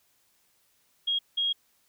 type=tone bursts at uneven times; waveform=sine; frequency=3273 Hz; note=G#7; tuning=26 cents flat; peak=-24 dBFS; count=2; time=1.07-1.19 / 1.37-1.53 s; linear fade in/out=10 ms; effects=white hiss -68 dBFS RMS until 1.88 s